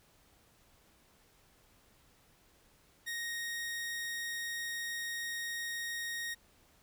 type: tone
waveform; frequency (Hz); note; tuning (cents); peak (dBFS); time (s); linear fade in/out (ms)
sawtooth; 1867; A#6; +2; -33; 3.06-6.35; 20
effects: pink hiss -66 dBFS RMS until 6.82 s